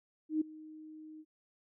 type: tone with ADSR envelope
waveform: sine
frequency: 311.1 Hz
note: D#4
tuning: in tune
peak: -26 dBFS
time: 0.29-1.25 s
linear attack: 120 ms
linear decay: 9 ms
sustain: -21 dB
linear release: 49 ms
effects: none